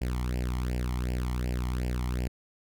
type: tone with flanger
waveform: sawtooth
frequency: 61.74 Hz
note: B1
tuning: in tune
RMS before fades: -30 dBFS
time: 0.01-2.28 s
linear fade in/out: 10 ms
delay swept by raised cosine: 0.39 to 0.97 ms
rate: 2.7 Hz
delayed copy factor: +0.8
effects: none